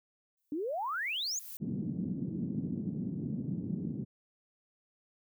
violet noise with exponential growth, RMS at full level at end -43 dBFS, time 0.37-1.57 s, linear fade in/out 2 ms, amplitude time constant 260 ms
sine exponential sweep, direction up, 280.2 to 7040 Hz, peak -32 dBFS, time 0.52-1.39 s, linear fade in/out 2 ms
pink band-pass noise, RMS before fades -36 dBFS, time 1.6-4.05 s, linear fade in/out 20 ms, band 150 to 250 Hz, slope 24 dB/octave
effects none

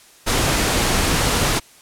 pink noise, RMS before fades -18 dBFS, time 0.26-1.6 s, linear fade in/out 20 ms, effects white hiss -48 dBFS RMS until 1.81 s + low-pass 11000 Hz 12 dB/octave

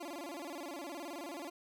20% pulse tone with vibrato, 314.3 Hz, D#4, 18 cents sharp, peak -37 dBFS, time 0-1.5 s, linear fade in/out 10 ms, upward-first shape square, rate 19 Hz, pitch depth 170 cents each way, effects none

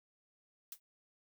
blue noise with exponential decay, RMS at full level -41 dBFS, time 0.72-0.8 s, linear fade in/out 2 ms, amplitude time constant 16 ms, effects none

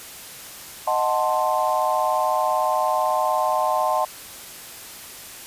sine chord, D# diminished seventh, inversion none, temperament equal, 622.3 / 740 / 880 / 1046.5 Hz, D#5 / F#5 / A5 / C6, 0 / 0 / 0 / 0 cents, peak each -24 dBFS, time 0.87-4.05 s, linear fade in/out 5 ms, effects white hiss -39 dBFS RMS until 5.46 s + resampled to 32000 Hz

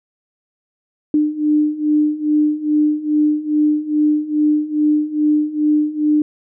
sine beating tone pair, 299.7 / 302.1 Hz, D4 / D4, +35 / +49 cents, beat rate 2.4 Hz, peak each -18 / -15 dBFS, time 1.14-6.22 s, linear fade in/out 2 ms, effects none

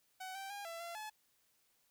sawtooth tone with pitch steps, 751 / 779 / 810 / 669 / 683 / 858 Hz, F#5 / G5 / G#5 / E5 / F5 / A5, +26 / -11 / -43 / +25 / -39 / -44 cents, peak -40 dBFS, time 0.2-1.1 s, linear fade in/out 10 ms, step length 150 ms, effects white hiss -75 dBFS RMS until 1.9 s

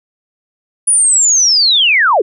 sine linear sweep, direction down, 9830 to 333.1 Hz, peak -7 dBFS, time 0.87-2.22 s, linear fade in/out 10 ms, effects none

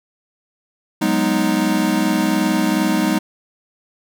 square chord, G# minor seventh, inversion third, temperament equal, 185 / 207.7 / 246.9 / 311.1 Hz, F#3 / G#3 / B3 / D#4, 0 / 0 / 0 / 0 cents, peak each -24 / -21 / -23 / -20 dBFS, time 1.01-3.19 s, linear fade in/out 10 ms, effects none

